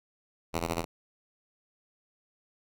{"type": "ring-modulated tone", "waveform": "5% pulse", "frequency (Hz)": 83.4, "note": "E2", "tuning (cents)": 21, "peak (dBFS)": -16, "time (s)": [0.53, 0.85], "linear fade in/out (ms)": 10, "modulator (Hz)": 34.9, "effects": []}